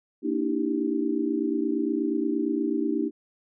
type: chord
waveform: sine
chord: E half-diminished seventh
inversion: second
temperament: equal with one note detuned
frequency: 233.1 / 293.7 / 322.1 / 392 Hz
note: Bb3 / D4 / E4 / G4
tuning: 0 / 0 / -40 / 0 cents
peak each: -31 / -27 / -28 / -31 dBFS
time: 0.22-3.11 s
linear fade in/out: 50 ms
effects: none